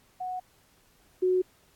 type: tone pair in turn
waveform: sine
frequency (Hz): 736 / 368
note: F#5 / F#4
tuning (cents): -9 / -9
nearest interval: octave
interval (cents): 1200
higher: first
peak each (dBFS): -31 / -21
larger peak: second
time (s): 0.2-0.4 / 1.22-1.42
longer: neither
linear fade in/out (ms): 10
effects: pink hiss -63 dBFS RMS until 1.75 s + AAC 64 kbps